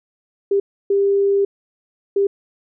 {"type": "tone bursts at uneven times", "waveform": "sine", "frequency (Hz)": 397.9, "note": "G4", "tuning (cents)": 26, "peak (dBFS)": -13, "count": 3, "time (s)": [[0.51, 0.6], [0.9, 1.45], [2.16, 2.27]], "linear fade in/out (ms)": 5, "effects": []}